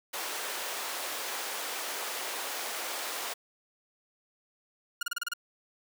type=high-pass noise; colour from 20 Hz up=pink; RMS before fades=-36 dBFS; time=0.13-3.34 s; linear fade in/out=10 ms; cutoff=540 Hz; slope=12 dB/octave
type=tone bursts; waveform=sawtooth; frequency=1427 Hz; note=F6; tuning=37 cents sharp; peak=-26 dBFS; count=7; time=5.01-5.336 s; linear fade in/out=5 ms; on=20 ms; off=31 ms
effects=high-pass 300 Hz 12 dB/octave